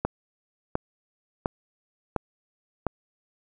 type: click train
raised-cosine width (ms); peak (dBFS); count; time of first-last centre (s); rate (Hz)
1; -10; 5; 0.05-2.867; 1.42
effects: none